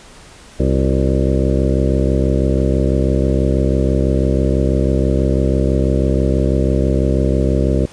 harmonic tone with a mistuned harmonic, 66.1 Hz, C2, 18 cents sharp, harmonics 1 / 2 / 3 / 4 / 5 / 6 / 7 / 8 / 9, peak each -16 / -19 / -21 / -22 / -23 / -24 / -24 / -25 / -26 dBFS, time 0.59-7.86 s, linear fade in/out 10 ms, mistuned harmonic 6, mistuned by -73 cents, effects pink hiss -41 dBFS RMS until 7.92 s + resampled to 22050 Hz

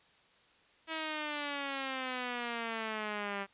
5% pulse exponential sweep, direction down, 323.9 to 196 Hz, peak -24 dBFS, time 0.87-3.47 s, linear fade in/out 50 ms, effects white hiss -65 dBFS RMS until 3.53 s + resampled to 8000 Hz

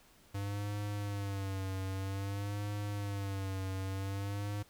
square tone with vibrato, 99.1 Hz, G2, 19 cents sharp, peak -36 dBFS, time 0.34-4.63 s, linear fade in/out 10 ms, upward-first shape sine, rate 0.52 Hz, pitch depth 69 cents each way, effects pink hiss -63 dBFS RMS until 4.69 s

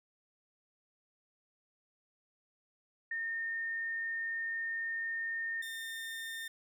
sine / 30% pulse tone pair in turn, 1826 / 1813.4 Hz, A#6 / A#6, -36 / -48 cents, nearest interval unison, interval 12 cents, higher first, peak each -34 / -37 dBFS, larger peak first, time 3.11-5.62 / 5.62-6.48 s, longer first, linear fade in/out 5 ms, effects none

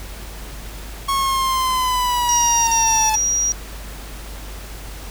45% pulse linear sweep, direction down, 1101 to 865 Hz, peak -17 dBFS, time 1.08-3.16 s, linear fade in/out 10 ms
sine tone bursts, 5740 Hz, F8, 47 cents sharp, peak -16 dBFS, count 3, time 2.29-3.52 s, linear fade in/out 0 ms, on 380 ms, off 45 ms
effects added 50 Hz sine -32 dBFS peak until 5.1 s + pink hiss -37 dBFS RMS until 5.1 s

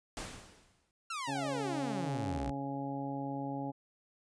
pink noise with exponential decay, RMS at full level -39 dBFS, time 0.17-0.91 s, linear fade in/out 1 ms, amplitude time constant 160 ms
sawtooth exponential sweep, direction down, 1400 to 56.6 Hz, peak -33 dBFS, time 1.1-2.51 s, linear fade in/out 5 ms
harmonic tone, 138.59 Hz, C#3, in tune, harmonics 1 / 2 / 3 / 4 / 5 / 6, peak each -42 / -38 / -50 / -45 / -48 / -42 dBFS, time 1.27-3.72 s, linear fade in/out 20 ms
effects resampled to 22050 Hz

